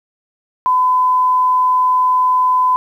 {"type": "tone", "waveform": "sine", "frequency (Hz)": 1010, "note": "B5", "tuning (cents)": 39, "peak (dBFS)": -10, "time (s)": [0.66, 2.76], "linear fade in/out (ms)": 0, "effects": ["8-bit"]}